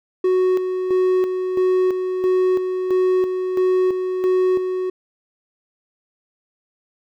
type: tone with tremolo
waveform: triangle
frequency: 369.8 Hz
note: F#4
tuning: 1 cent flat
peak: -12 dBFS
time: 0.24-4.9 s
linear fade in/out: 5 ms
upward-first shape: square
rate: 1.5 Hz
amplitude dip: 50%
effects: none